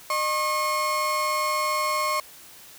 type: tone pair together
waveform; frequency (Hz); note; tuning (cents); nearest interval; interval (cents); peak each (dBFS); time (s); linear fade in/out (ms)
35% pulse; 608.4 / 1084; D#5 / C#6; -39 / -39; minor seventh; 1000; -28 / -22; 0.1-2.2; 2
effects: white hiss -47 dBFS RMS until 2.78 s